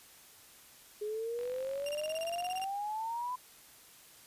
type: exponential sweep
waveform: sine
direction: up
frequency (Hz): 414.7 to 1012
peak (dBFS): -34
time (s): 1.01-3.36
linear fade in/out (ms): 10
type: click train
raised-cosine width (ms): 0.3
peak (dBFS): -35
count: 59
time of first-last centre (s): 1.39-2.64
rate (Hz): 46.4
type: tone bursts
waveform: sawtooth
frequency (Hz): 2794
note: F7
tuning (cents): 0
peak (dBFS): -36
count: 14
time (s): 1.86-2.644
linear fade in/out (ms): 2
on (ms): 30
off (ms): 28
effects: white hiss -57 dBFS RMS until 4.26 s + resampled to 32000 Hz